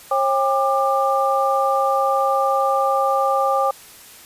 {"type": "tone cluster", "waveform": "sine", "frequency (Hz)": [541, 800, 1191], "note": ["C#5", "G5", "D6"], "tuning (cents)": [-42, 35, 24], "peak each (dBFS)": -20, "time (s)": [0.11, 3.71], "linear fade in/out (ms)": 5, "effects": ["white hiss -43 dBFS RMS until 4.25 s", "resampled to 32000 Hz"]}